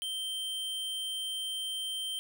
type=tone; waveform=square; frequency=3130 Hz; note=G7; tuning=3 cents flat; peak=-34 dBFS; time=0.02-2.19 s; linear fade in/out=0 ms; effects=none